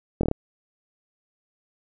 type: slowing click train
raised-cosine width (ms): 2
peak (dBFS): -9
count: 5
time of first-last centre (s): 0.21-0.314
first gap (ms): 23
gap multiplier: 1.08
effects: none